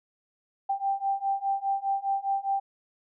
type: beating tone pair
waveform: sine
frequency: 784 / 788.9 Hz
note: G5 / G5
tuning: 0 / +11 cents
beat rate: 4.9 Hz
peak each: -29 / -28 dBFS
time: 0.69-2.6 s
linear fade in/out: 10 ms
effects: none